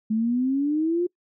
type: exponential sweep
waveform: sine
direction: up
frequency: 214.1 to 360 Hz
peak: -20 dBFS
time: 0.1-1.07 s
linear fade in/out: 10 ms
effects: noise-tail reverb RT60 0.1 s tail -25 dB re dry